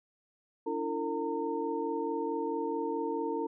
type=tone cluster; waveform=sine; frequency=290 / 334.6 / 453.8 / 914 Hz; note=D4 / E4 / A#4 / A#5; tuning=-22 / +26 / -47 / -34 cents; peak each=-37 / -36 / -34 / -37 dBFS; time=0.66-3.47 s; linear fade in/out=10 ms; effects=none